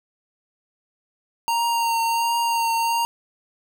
square tone with vibrato, 926 Hz, A#5, 12 cents flat, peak -20 dBFS, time 1.48-3.05 s, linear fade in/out 0 ms, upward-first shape triangle, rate 1.4 Hz, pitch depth 23 cents each way, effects none

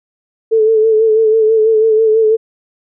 sine tone with vibrato, 440 Hz, A4, in tune, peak -7 dBFS, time 0.51-2.37 s, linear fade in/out 20 ms, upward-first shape sine, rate 6.1 Hz, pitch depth 39 cents each way, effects none

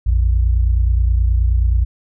sine tone pair together, 57.85 / 87.31 Hz, A#1 / F2, -13 / 0 cents, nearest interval perfect fifth, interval 713 cents, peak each -12 / -19 dBFS, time 0.06-1.85 s, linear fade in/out 10 ms, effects none

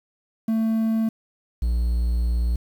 triangle tone pair in turn, 223 / 59.07 Hz, A3 / A#1, +23 / +24 cents, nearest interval octave + major seventh, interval 2299 cents, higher first, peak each -17 dBFS, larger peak neither, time 0.48-1.09 / 1.62-2.56 s, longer second, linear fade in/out 5 ms, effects 8-bit

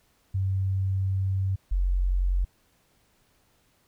sine tone pair in turn, 95.8 / 45.51 Hz, G2 / F#1, -39 / -28 cents, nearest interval octave + minor second, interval 1289 cents, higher first, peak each -23 / -21 dBFS, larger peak second, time 0.34-1.56 / 1.71-2.45 s, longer first, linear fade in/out 10 ms, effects pink hiss -66 dBFS RMS until 3.87 s

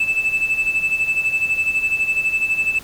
sine tone with tremolo, 2631 Hz, E7, 4 cents flat, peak -12 dBFS, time 0-2.79 s, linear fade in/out 5 ms, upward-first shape sine, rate 12 Hz, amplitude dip 75%, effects tanh soft clip ceiling -12 dBFS + pink hiss -40 dBFS RMS until 2.83 s

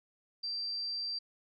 sine tone, 4699 Hz, D8, in tune, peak -34 dBFS, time 0.43-1.19 s, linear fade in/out 10 ms, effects none

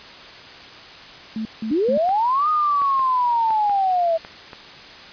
sine tone bursts, 220 Hz, A3, in tune, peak -23 dBFS, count 3, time 1.36-1.976 s, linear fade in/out 2 ms, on 92 ms, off 170 ms
sine linear two-way sweep, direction up then down, 264.3 to 1244.5 to 645 Hz, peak -16 dBFS, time 1.7-4.18 s, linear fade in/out 20 ms, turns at 2.49 s
clicks, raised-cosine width 0.5 ms, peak -21 dBFS, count 7, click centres 2.091 / 2.818 / 2.994 / 3.506 / 3.696 / 4.249 / 4.532 s
effects white hiss -40 dBFS RMS until 5.12 s + resampled to 11025 Hz

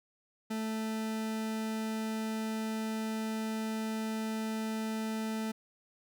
40% pulse tone, 220 Hz, A3, in tune, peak -32 dBFS, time 0.5-5.52 s, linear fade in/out 10 ms, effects none

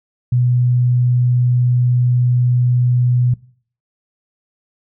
sine tone, 123.47 Hz, B2, in tune, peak -11 dBFS, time 0.32-3.34 s, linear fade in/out 5 ms, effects noise-tail reverb RT60 0.5 s tail -21 dB re dry

